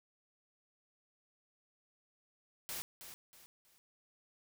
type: noise with echo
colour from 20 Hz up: white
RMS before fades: -42 dBFS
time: 2.69-2.82 s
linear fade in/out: 0 ms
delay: 320 ms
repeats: 3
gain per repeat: -9 dB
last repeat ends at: 3.78 s
effects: none